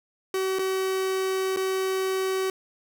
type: tone with dropouts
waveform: 45% pulse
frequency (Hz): 379.7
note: F#4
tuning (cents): +45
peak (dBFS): -24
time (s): 0.34-2.5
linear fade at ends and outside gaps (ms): 2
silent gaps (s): 0.587-0.592 / 1.563-1.57
effects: none